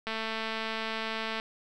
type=click train; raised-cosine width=0.3 ms; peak=-18 dBFS; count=296; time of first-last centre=0.07-1.399 s; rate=222 Hz; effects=none